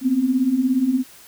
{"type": "beating tone pair", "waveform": "sine", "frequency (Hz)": [244.9, 261.9], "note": ["B3", "C4"], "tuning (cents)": [-14, 2], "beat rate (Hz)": 17, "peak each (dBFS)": [-22, -17], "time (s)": [0.01, 1.04], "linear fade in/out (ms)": 50, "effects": ["white hiss -46 dBFS RMS until 1.27 s"]}